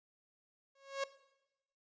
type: tone with exponential growth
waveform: sawtooth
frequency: 548 Hz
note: C#5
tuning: 20 cents flat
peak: -28 dBFS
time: 0.75-1.04 s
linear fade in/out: 5 ms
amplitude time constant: 63 ms
effects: noise-tail reverb RT60 0.9 s tail -17 dB re dry + resampled to 16000 Hz